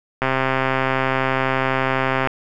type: click train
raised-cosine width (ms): 0.5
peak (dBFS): -4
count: 272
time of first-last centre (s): 0.22-2.273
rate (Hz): 132
effects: none